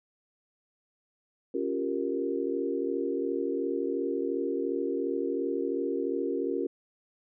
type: chord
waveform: sine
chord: G half-diminished seventh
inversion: second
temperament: equal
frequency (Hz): 277.2 / 349.2 / 392 / 466.2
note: Db4 / F4 / G4 / Bb4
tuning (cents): 0 / 0 / 0 / 0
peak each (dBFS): -33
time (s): 1.54-6.67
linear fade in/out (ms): 5
effects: none